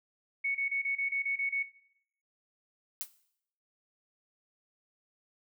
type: tone bursts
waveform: sine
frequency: 2217 Hz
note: C#7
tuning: in tune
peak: -28 dBFS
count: 9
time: 0.44-1.63 s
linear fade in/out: 10 ms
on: 110 ms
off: 25 ms
type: noise with exponential decay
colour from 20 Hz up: blue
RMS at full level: -32 dBFS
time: 3.01-3.1 s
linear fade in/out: 0 ms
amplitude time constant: 19 ms
effects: noise-tail reverb RT60 0.7 s tail -17 dB re dry